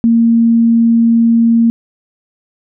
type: tone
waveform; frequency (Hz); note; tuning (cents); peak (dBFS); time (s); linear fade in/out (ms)
sine; 230.7; A#3; -18; -6; 0.04-1.7; 0
effects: none